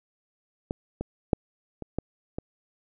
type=clicks; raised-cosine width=2 ms; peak=-15 / -17 / -6 / -22 / -14 / -18 dBFS; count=6; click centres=0.709 / 1.01 / 1.332 / 1.823 / 1.986 / 2.385 s; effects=none